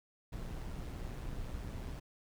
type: noise with amplitude modulation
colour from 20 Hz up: brown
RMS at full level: -40 dBFS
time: 0.32-2 s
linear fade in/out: 10 ms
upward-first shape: sine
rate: 122 Hz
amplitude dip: 40%
effects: none